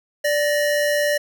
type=tone pair together; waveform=square; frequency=586 / 1875 Hz; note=D5 / A#6; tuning=-4 / +10 cents; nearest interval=octave + minor sixth; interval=2014 cents; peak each=-19 / -25 dBFS; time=0.24-1.18 s; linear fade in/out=10 ms; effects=none